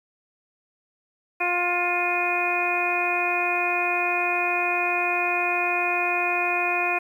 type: harmonic tone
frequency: 353.3 Hz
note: F4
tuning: 20 cents sharp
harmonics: 1 / 2 / 3 / 4 / 5 / 6 / 7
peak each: -31 / -27 / -31 / -33 / -35 / -34 / -24 dBFS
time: 1.4-6.99 s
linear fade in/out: 10 ms
effects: 9-bit